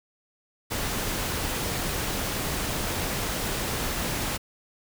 pink noise, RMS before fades -29 dBFS, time 0.7-4.38 s, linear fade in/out 20 ms, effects none

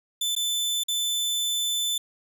sawtooth tone with dropouts, 3520 Hz, A7, in tune, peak -21 dBFS, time 0.21-1.98 s, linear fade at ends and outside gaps 5 ms, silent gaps 0.352-0.363 / 0.836-0.883 s, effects none

